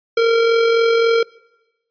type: tone with amplitude modulation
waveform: square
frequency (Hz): 460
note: A#4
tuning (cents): -23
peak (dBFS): -11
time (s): 0.17-1.23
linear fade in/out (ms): 5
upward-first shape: sine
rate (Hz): 43.7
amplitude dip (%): 35
effects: noise-tail reverb RT60 1.0 s tail -23 dB re dry + resampled to 11025 Hz